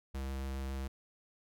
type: tone with vibrato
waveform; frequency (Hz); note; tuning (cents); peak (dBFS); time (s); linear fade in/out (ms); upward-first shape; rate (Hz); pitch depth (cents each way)
square; 67; C2; +42; -37; 0.14-0.88; 10; sine; 7.2; 10
effects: none

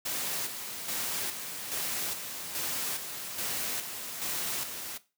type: noise with tremolo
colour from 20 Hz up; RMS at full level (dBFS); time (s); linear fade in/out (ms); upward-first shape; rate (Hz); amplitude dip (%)
white; -33; 0.05-4.98; 10; square; 1.2; 50
effects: noise-tail reverb RT60 0.3 s tail -17 dB re dry + high-pass 100 Hz 12 dB/octave

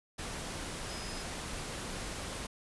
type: tone in noise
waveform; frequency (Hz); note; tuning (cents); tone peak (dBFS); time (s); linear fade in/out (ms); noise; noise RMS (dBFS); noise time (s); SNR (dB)
sine; 5060; D#8; +28; -47; 0.89-1.23; 10; pink; -40; 0.18-2.47; -10
effects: resampled to 24000 Hz

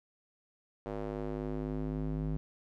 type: tone with band-pass filter sweep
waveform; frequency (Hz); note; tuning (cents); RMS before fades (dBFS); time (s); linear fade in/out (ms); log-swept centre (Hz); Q
square; 51.91; G#1; 0; -36; 0.86-2.37; 0; 520 to 180; 1.3
effects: none

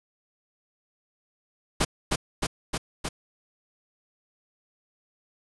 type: noise with echo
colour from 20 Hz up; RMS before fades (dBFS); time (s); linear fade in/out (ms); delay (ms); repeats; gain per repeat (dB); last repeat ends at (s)
pink; -22; 1.8-1.85; 10; 310; 4; -2; 3.09
effects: resampled to 24000 Hz

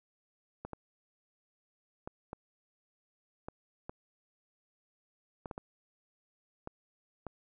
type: clicks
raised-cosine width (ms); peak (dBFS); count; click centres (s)
1; -26; 11; 0.65 / 0.733 / 2.075 / 2.331 / 3.485 / 3.895 / 5.458 / 5.512 / 5.579 / 6.674 / 7.267
effects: none

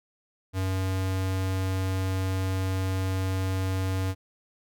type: tone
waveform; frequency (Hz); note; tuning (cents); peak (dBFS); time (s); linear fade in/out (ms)
square; 94.5; F#2; +37; -26; 0.53-4.15; 50
effects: none

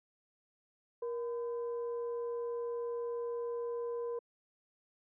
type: tone with frequency modulation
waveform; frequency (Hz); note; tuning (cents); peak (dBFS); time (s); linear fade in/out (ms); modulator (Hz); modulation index
sine; 473.1; A#4; +26; -34; 1.02-4.19; 5; 539; 0.4
effects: high-pass 300 Hz 12 dB/octave

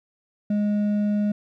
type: tone with hard clipping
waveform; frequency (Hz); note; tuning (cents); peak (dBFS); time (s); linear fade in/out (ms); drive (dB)
triangle; 207.4; G#3; -2; -21; 0.5-1.32; 5; 8
effects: none

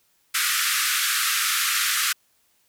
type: band-pass noise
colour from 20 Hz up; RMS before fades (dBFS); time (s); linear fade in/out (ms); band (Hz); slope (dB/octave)
pink; -23; 0.34-2.13; 10; 1200 to 15000; 96
effects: white hiss -65 dBFS RMS until 2.68 s

